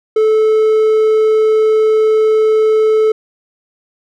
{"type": "tone", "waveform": "triangle", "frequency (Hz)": 435.5, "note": "A4", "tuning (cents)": -18, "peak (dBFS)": -6, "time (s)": [0.16, 3.12], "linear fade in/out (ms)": 5, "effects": []}